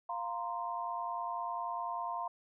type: chord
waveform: sine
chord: F suspended fourth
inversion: none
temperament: equal with one note detuned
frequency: 698.5 / 932.3 / 1042.3 Hz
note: F5 / Bb5 / C6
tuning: 0 / 0 / -7 cents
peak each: -40 / -39 / -39 dBFS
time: 0.09-2.28 s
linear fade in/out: 5 ms
effects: none